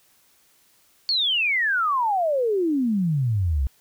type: exponential sweep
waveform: sine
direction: down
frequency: 4500 to 62.5 Hz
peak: -19 dBFS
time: 1.09-3.67 s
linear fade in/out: 0 ms
effects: white hiss -60 dBFS RMS until 3.8 s